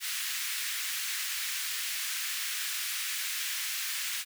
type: high-pass noise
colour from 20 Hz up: pink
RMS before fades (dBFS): -34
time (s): 0-4.25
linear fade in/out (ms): 50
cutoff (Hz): 1700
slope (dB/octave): 24
effects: none